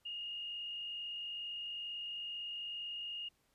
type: tone with frequency modulation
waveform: sine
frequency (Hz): 2847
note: F7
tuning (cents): +33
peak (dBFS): -40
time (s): 0.05-3.29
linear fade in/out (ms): 10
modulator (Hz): 42.2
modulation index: 1.1
effects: pink hiss -75 dBFS RMS until 3.54 s + resampled to 32000 Hz